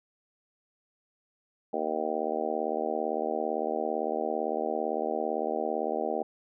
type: harmonic tone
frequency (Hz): 77.78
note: D#2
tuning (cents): 0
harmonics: 3 / 4 / 5 / 6 / 7 / 8 / 9 / 10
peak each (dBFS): -39 / -38 / -36 / -34 / -38 / -34 / -37 / -35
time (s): 1.73-6.23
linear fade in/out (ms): 5
effects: none

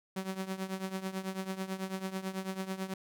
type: tone with tremolo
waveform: sawtooth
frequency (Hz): 190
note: F#3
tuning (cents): +46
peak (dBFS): -28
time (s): 0.16-2.94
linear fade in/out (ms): 5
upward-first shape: triangle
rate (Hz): 9.1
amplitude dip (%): 85
effects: none

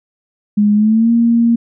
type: tone with pitch glide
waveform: sine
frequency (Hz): 207.7 to 233.1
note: G#3 to A#3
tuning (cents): 0 to 0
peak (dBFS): -8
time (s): 0.57-1.56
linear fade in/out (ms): 10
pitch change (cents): +200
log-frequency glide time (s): 0.74-1.11
effects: none

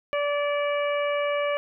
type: harmonic tone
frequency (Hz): 579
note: D5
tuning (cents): -25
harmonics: 1 / 2 / 3 / 4 / 5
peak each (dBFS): -24 / -31 / -36 / -33 / -38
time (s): 0.13-1.57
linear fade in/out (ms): 0
effects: none

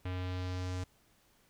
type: tone with low-pass filter sweep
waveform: square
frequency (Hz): 91.4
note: F#2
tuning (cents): -21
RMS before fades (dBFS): -37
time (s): 0.05-0.84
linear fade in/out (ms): 5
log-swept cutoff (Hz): 2800 to 7400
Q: 1.5
effects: pink hiss -68 dBFS RMS until 1.49 s

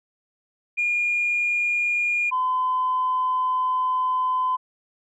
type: tone pair in turn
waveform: sine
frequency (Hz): 2423 / 1018.7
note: D#7 / C6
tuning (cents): -47 / -47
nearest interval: octave + minor third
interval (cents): 1500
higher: first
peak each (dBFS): -19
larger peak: neither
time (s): 0.77-2.31 / 2.31-4.57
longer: second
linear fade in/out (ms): 20
effects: tanh soft clip ceiling -15 dBFS

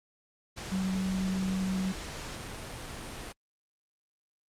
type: tone in noise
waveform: sine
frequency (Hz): 188.8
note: F#3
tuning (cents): +35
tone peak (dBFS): -28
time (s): 0.71-1.93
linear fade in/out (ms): 20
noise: pink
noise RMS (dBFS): -40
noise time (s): 0.56-3.33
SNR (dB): +9
effects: low-pass 9000 Hz 12 dB/octave + Opus 48 kbps

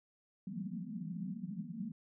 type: band-pass noise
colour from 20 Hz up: pink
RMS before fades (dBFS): -42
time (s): 0.47-1.92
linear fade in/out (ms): 2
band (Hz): 160 to 240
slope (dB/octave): 96
effects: none

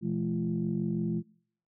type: tone cluster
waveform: sine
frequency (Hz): 121.1 / 168.1 / 213.8 / 343.2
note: B2 / E3 / A3 / F4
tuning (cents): -34 / +34 / -49 / -30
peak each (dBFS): -38 / -31 / -31 / -36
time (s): 0.01-1.23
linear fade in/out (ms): 50
effects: noise-tail reverb RT60 0.6 s tail -24 dB re dry + tanh soft clip ceiling -18 dBFS

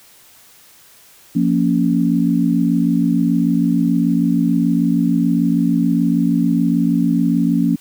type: chord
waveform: sine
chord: Bb minor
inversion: second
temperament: equal with one note detuned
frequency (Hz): 174.61 / 233.1 / 279.8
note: F3 / Bb3 / Db4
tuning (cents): 0 / 0 / +16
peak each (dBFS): -17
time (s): 1.35-7.76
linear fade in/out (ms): 10
effects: white hiss -47 dBFS RMS until 7.8 s

